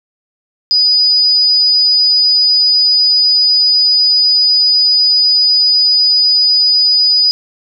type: tone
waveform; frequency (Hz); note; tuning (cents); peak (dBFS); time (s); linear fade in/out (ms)
sine; 4954; D#8; -8; -7; 0.71-7.31; 0
effects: none